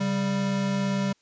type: tone pair together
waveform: square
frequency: 138.59 / 196.17 Hz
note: C#3 / G3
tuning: 0 / +2 cents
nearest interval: tritone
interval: 602 cents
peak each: -32 / -25 dBFS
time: 0-1.13 s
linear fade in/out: 10 ms
effects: white hiss -67 dBFS RMS until 1.21 s + resampled to 16000 Hz